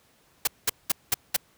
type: noise bursts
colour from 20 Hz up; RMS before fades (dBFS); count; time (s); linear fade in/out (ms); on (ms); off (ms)
white; -22; 5; 0.45-1.365; 5; 23; 200
effects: pink hiss -62 dBFS RMS until 1.57 s + high-pass 60 Hz 12 dB/octave